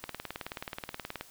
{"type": "click train", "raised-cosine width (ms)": 0.3, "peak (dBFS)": -20, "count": 23, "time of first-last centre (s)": [0.04, 1.21], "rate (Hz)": 18.8, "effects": ["white hiss -55 dBFS RMS until 1.3 s"]}